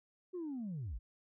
sine linear sweep, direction down, 374.3 to 38.89 Hz, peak -37 dBFS, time 0.33-0.99 s, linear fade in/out 20 ms, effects tanh soft clip ceiling -36 dBFS

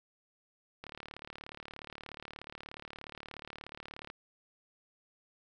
click train, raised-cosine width 0.3 ms, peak -28 dBFS, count 121, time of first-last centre 0.84-4.101 s, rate 36.8 Hz, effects none

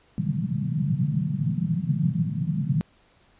pink band-pass noise, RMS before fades -25 dBFS, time 0.18-2.81 s, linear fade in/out 0 ms, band 130 to 190 Hz, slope 48 dB/octave, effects pink hiss -60 dBFS RMS until 3.39 s + resampled to 8000 Hz

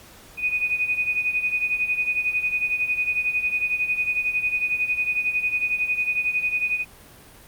sine beating tone pair, 2481 / 2492 Hz, D#7 / D#7, -6 / +2 cents, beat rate 11 Hz, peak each -22 / -27 dBFS, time 0.37-6.85 s, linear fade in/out 50 ms, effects pink hiss -47 dBFS RMS until 7.47 s + Opus 48 kbps

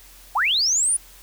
sine linear sweep, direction up, 684 to 9880 Hz, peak -17 dBFS, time 0.35-0.97 s, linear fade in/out 10 ms, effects added 43 Hz sine -49 dBFS peak until 1.22 s + white hiss -48 dBFS RMS until 1.22 s

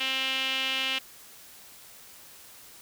sawtooth tone with band-pass filter, 264.3 Hz, C4, 18 cents sharp, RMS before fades -29 dBFS, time 0-0.99 s, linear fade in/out 10 ms, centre 2900 Hz, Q 4.6, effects white hiss -50 dBFS RMS until 2.81 s

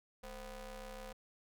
sawtooth ring-modulated tone, 243.6 Hz, B3, 24 cents flat, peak -39 dBFS, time 0.23-1.13 s, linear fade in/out 10 ms, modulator 277 Hz, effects none

